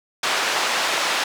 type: band-pass noise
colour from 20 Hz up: pink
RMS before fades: -22 dBFS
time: 0.23-1.24 s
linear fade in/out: 5 ms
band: 730 to 5400 Hz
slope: 12 dB/octave
effects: none